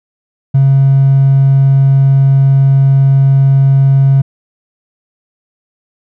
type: tone with hard clipping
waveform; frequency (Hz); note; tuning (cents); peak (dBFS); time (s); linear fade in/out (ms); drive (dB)
triangle; 136.3; C#3; -29; -5; 0.54-4.22; 10; 4
effects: none